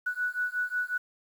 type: beating tone pair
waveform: sine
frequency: 1474 / 1479.5 Hz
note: F#6 / F#6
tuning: -7 / -1 cents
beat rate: 5.5 Hz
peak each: -31 / -31 dBFS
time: 0.06-0.98 s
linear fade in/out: 10 ms
effects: 9-bit